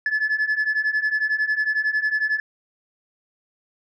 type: beating tone pair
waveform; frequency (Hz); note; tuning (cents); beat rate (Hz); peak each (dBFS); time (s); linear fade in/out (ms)
sine; 1718 / 1729; A6 / A6; -42 / -31; 11; -22 / -20; 0.06-2.4; 2
effects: tanh soft clip ceiling -16 dBFS